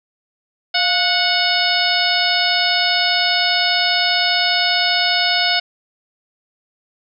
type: harmonic tone with a mistuned harmonic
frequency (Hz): 735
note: F#5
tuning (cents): -12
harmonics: 1 / 2 / 3 / 4 / 5 / 6 / 7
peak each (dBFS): -22 / -22 / -22 / -22 / -22 / -22 / -22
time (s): 0.74-5.6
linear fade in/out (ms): 10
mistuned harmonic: 1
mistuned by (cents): -76
effects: none